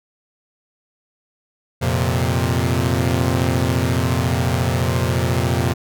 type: chord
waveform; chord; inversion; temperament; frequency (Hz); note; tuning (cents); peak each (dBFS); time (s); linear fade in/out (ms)
sawtooth; F suspended fourth; none; equal; 87.31 / 116.54 / 130.81; F2 / Bb2 / C3; 0 / 0 / 0; -17; 1.81-5.74; 20
effects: none